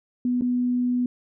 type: tone with dropouts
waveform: sine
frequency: 246.9 Hz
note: B3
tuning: in tune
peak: -20 dBFS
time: 0.25-1.06 s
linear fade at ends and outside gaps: 2 ms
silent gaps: 0.411-0.42 s
effects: none

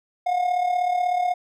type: tone with amplitude modulation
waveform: triangle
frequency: 719 Hz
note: F#5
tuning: 50 cents flat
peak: -15 dBFS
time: 0.26-1.34 s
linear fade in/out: 10 ms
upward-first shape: sine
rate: 36.3 Hz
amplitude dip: 60%
effects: none

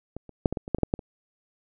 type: clicks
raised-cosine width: 2 ms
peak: -22 / -30 / -6 / -15 / -16 / -23 / -9 / -21 / -6 / -9 / -25 dBFS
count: 11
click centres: 0.166 / 0.293 / 0.458 / 0.526 / 0.572 / 0.679 / 0.747 / 0.785 / 0.833 / 0.939 / 0.992 s
effects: none

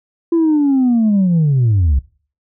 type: linear sweep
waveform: sine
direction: down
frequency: 340 to 61.74 Hz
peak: -8 dBFS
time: 0.32-1.99 s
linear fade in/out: 5 ms
effects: noise-tail reverb RT60 0.4 s tail -21 dB re dry + tanh soft clip ceiling -8 dBFS

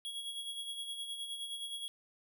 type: tone with tremolo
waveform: square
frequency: 3322 Hz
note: G#7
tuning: in tune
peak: -38 dBFS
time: 0.05-1.88 s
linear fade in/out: 0 ms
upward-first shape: sine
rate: 9.6 Hz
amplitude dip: 50%
effects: none

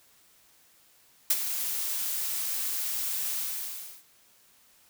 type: noise with ADSR envelope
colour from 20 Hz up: blue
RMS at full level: -21 dBFS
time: 1.3-4.04 s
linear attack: 7 ms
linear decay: 39 ms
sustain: -10 dB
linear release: 680 ms
effects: white hiss -61 dBFS RMS until 4.89 s

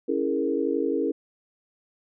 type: chord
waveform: sine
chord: A# half-diminished seventh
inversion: first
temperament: equal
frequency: 277.2 / 329.6 / 415.3 / 466.2 Hz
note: C#4 / E4 / G#4 / A#4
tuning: 0 / 0 / 0 / 0 cents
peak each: -28 dBFS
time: 0.08-1.12 s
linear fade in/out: 10 ms
effects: none

